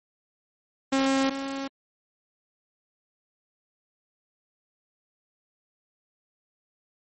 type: tone pair in turn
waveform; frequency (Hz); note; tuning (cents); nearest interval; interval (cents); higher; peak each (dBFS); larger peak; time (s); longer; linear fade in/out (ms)
sawtooth; 269.4 / 272.7; C#4 / C#4; -49 / -28; unison; 21; second; -17 / -26; first; 0.92-1.3 / 1.3-1.68; neither; 10
effects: MP3 32 kbps